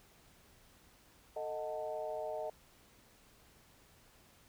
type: harmonic tone with a mistuned harmonic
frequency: 148 Hz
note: D3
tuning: 14 cents sharp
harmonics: 3 / 4 / 5 / 6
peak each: -44 / -39 / -45 / -49 dBFS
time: 1.36-2.5 s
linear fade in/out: 5 ms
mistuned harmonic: 4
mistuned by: +85 cents
effects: pink hiss -64 dBFS RMS until 4.48 s